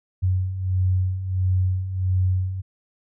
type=beating tone pair; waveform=sine; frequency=91.6 / 93.1 Hz; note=F#2 / F#2; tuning=-17 / +11 cents; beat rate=1.5 Hz; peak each=-26 / -20 dBFS; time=0.22-2.62 s; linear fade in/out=20 ms; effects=none